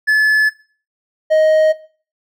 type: tone pair in turn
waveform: triangle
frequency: 1725 / 625.6 Hz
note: A6 / D#5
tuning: -35 / +9 cents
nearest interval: octave + tritone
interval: 1756 cents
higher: first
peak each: -7 dBFS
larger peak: neither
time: 0.07-0.5 / 1.3-1.73 s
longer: neither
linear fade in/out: 20 ms
effects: noise-tail reverb RT60 0.4 s tail -17 dB re dry